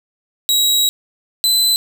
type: tone pair in turn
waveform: sawtooth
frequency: 3852 / 4028 Hz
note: B7 / B7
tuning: -44 / +33 cents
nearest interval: minor second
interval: 77 cents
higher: second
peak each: -9 dBFS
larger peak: neither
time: 0.49-0.89 / 1.44-1.76 s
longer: first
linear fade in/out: 0 ms
effects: none